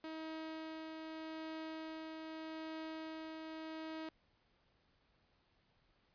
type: tone with tremolo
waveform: sawtooth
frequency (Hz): 317.9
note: D#4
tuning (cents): +37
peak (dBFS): -39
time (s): 0.04-4.09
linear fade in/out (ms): 2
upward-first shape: triangle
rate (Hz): 0.82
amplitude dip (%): 30
effects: pink hiss -75 dBFS RMS until 6.14 s + resampled to 11025 Hz